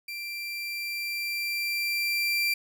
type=tone with level ramp; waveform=30% pulse; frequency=2360 Hz; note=D7; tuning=8 cents sharp; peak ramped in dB=-32 to -21 dBFS; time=0.08-2.54 s; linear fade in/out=5 ms; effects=none